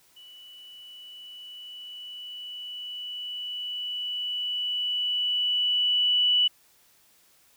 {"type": "tone with level ramp", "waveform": "sine", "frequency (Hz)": 2960, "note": "F#7", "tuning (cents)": 0, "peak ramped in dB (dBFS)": [-46, -18], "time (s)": [0.16, 6.48], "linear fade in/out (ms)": 10, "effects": ["white hiss -61 dBFS RMS until 7.56 s"]}